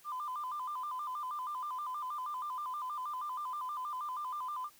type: tone with vibrato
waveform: sine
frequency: 1100 Hz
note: C#6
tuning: 14 cents flat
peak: -35 dBFS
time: 0.04-4.7 s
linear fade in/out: 50 ms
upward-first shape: square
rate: 6.3 Hz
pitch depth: 140 cents each way
effects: tanh soft clip ceiling -32 dBFS + white hiss -62 dBFS RMS until 4.79 s